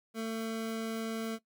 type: tone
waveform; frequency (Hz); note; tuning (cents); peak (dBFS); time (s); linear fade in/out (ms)
25% pulse; 224.1; A3; +32; -30; 0.14-1.39; 50
effects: noise-tail reverb RT60 0.1 s tail -18 dB re dry